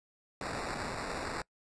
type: noise with sample-and-hold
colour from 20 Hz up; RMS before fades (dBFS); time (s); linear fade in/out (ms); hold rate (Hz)
violet; -38; 0.41-1.42; 2; 3150
effects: noise-tail reverb RT60 0.1 s tail -24 dB re dry + resampled to 22050 Hz